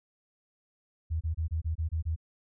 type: tone bursts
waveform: sine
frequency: 80.6 Hz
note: E2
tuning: 38 cents flat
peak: -27 dBFS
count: 8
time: 1.1-2.162 s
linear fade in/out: 20 ms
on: 110 ms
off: 26 ms
effects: none